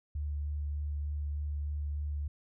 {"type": "tone with vibrato", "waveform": "sine", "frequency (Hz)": 73.42, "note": "D2", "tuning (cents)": 0, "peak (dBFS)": -32, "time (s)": [0.15, 2.28], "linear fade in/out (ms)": 5, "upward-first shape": "sine", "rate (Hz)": 3.3, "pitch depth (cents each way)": 12, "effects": []}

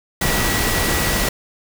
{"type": "tone in noise", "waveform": "sine", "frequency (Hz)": 1937, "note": "B6", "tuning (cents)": -34, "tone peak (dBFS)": -26, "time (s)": [0.21, 1.29], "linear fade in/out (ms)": 5, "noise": "pink", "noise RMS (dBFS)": -19, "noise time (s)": [0.21, 1.29], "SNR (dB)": -10, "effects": []}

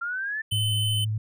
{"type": "exponential sweep", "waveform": "sine", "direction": "up", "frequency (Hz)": [1372, 1788], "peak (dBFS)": -27, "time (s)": [0.01, 0.42], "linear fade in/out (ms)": 10}
{"type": "tone", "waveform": "square", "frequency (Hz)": 3044, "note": "F#7", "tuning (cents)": 48, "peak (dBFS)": -26, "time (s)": [0.51, 1.05], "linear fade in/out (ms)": 10}
{"type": "tone with vibrato", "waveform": "sine", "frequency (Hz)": 108.1, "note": "A2", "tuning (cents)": -30, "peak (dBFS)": -24, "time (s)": [0.52, 1.18], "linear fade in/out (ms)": 5, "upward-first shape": "sine", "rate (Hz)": 13, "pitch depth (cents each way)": 20}
{"effects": []}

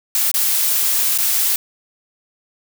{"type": "noise with dropouts", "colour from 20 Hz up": "blue", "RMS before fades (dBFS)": -17, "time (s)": [0.15, 1.56], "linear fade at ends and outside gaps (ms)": 1, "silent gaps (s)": [[0.315, 0.341], [1.177, 1.185]], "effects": []}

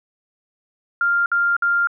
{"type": "tone bursts", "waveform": "sine", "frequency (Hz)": 1396.9, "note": "F6", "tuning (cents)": 0, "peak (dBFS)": -15, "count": 3, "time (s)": [1.01, 1.872], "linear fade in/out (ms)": 2, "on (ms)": 250, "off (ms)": 56, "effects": []}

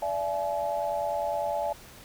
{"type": "tone cluster", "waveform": "sine", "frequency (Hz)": [582, 672, 850], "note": ["D5", "E5", "G#5"], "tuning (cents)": [-16, 33, 40], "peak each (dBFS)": -31, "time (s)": [0.02, 1.73], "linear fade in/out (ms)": 5, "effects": ["pink hiss -49 dBFS RMS until 2.04 s"]}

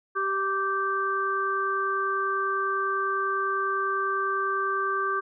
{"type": "harmonic tone", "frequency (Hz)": 390, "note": "G4", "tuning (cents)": -9, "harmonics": [1, 3, 4], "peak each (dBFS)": [-31, -26, -30], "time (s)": [0.15, 5.21], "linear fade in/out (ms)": 20, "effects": []}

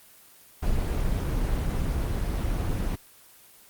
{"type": "noise", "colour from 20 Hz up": "brown", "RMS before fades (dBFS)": -26, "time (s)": [0.62, 2.96], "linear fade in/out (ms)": 10, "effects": ["white hiss -53 dBFS RMS until 3.69 s", "Opus 24 kbps"]}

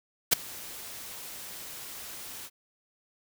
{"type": "noise with ADSR envelope", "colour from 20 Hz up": "white", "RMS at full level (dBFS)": -18, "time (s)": [0.31, 2.5], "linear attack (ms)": 21, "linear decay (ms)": 8, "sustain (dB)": -24, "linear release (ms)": 47, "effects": []}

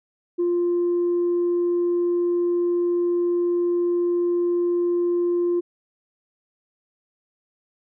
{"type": "tone", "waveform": "sine", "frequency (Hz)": 349.2, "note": "F4", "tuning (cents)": 0, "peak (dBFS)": -17, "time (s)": [0.38, 5.61], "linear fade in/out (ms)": 20, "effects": ["tanh soft clip ceiling -16 dBFS"]}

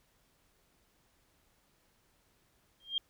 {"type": "tone with exponential growth", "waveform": "sine", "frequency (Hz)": 3206, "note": "G7", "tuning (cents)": 38, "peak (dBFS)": -26, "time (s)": [2.8, 2.98], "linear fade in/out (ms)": 2, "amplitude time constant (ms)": 37, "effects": ["pink hiss -71 dBFS RMS until 3.09 s"]}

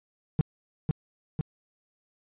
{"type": "tone with echo", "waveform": "triangle", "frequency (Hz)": 153.5, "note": "D#3", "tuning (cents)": -23, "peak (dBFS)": -16, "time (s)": [0.39, 0.41], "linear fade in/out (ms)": 0, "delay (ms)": 500, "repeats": 2, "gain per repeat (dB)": -3, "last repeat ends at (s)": 1.41, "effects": ["resampled to 8000 Hz"]}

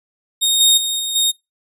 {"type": "tone with level steps", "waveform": "sawtooth", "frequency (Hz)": 3711, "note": "A#7", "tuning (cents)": -9, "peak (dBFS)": [-10, -6, -15, -17, -10], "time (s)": [0.41, 1.32], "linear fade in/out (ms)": 20, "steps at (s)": [0.6, 0.77, 0.99, 1.15], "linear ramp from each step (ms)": 10, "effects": ["noise-tail reverb RT60 0.2 s tail -25 dB re dry", "resampled to 32000 Hz"]}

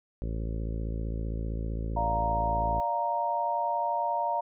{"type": "harmonic tone", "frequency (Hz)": 55.4, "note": "A1", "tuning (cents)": 13, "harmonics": [1, 2, 3, 4, 5, 6, 7, 8, 9, 10], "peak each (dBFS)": [-31, -37, -41, -43, -45, -47, -48, -49, -50, -51], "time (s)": [0.22, 2.8], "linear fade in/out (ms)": 0}
{"type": "chord", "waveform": "sine", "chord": "Bb major", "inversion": "first", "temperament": "equal", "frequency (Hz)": [587.3, 698.5, 932.3], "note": ["D5", "F5", "Bb5"], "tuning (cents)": [0, 0, 0], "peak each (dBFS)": [-34, -31, -28], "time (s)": [1.96, 4.41], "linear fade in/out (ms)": 10}
{"effects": []}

